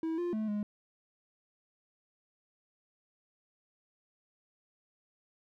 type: tone with pitch steps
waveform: triangle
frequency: 323.8 / 349.7 / 216.8 / 208 Hz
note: E4 / F4 / A3 / G#3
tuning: -31 / +2 / -25 / +3 cents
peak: -29 dBFS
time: 0.03-0.63 s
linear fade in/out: 2 ms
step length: 150 ms
effects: none